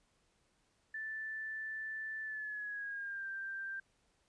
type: tone with pitch glide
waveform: sine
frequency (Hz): 1760 to 1577.1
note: A6 to G6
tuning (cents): 0 to +10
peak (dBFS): -39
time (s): 0.94-3.8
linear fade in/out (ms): 5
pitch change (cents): -190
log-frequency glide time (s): 2.22-3.27
effects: pink hiss -75 dBFS RMS until 4.28 s + resampled to 22050 Hz